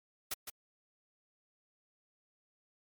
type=noise with echo; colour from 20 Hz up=white; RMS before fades=-36 dBFS; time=0.31-0.34 s; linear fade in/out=5 ms; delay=160 ms; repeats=1; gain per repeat=-7 dB; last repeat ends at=0.5 s; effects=MP3 96 kbps